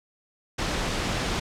pink noise, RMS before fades -27 dBFS, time 0.58-1.4 s, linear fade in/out 10 ms, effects low-pass 6000 Hz 12 dB/octave

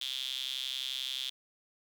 sawtooth tone with high-pass filter, 131.4 Hz, C3, 8 cents sharp, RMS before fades -37 dBFS, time 0.01-1.3 s, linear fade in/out 5 ms, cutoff 3400 Hz, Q 9.3, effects none

